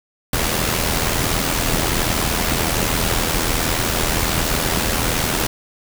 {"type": "noise with amplitude modulation", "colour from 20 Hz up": "pink", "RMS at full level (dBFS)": -17, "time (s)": [0.33, 5.47], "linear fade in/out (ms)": 5, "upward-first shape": "sine", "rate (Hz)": 81.3, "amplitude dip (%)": 55, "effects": []}